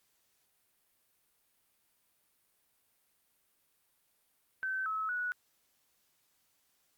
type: tone with pitch steps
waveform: sine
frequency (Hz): 1537 / 1293 / 1469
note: G6 / E6 / F#6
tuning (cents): -35 / -34 / -13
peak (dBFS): -32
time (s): 4.63-5.32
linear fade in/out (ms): 0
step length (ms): 230
effects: white hiss -74 dBFS RMS until 6.97 s + Opus 48 kbps